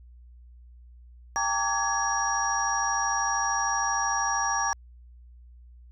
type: tone cluster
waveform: sine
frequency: 796 / 909 / 1154 / 1675 / 5700 Hz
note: G5 / A#5 / D6 / G#6 / F8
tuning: +26 / -44 / -31 / +14 / +34 cents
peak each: -30 dBFS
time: 1.36-4.73 s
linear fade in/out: 0 ms
effects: tanh soft clip ceiling -12 dBFS + added 60 Hz sine -47 dBFS peak until 5.91 s